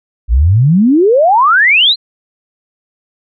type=exponential sweep; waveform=sine; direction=up; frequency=52.3 to 4277 Hz; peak=-5 dBFS; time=0.28-1.96 s; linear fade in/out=50 ms; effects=none